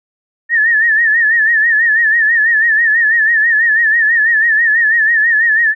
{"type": "tone with vibrato", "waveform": "sine", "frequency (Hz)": 1796, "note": "A6", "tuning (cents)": 35, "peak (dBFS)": -8, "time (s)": [0.49, 5.75], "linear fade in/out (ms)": 50, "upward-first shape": "sine", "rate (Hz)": 6.1, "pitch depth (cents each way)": 91, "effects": []}